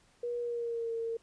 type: tone with pitch glide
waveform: sine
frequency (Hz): 480 to 457.5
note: B4 to A#4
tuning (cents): -49 to -32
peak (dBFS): -32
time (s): 0.23-1.17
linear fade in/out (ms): 5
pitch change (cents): -83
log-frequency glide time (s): 0.39-0.92
effects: pink hiss -66 dBFS RMS until 1.22 s + resampled to 22050 Hz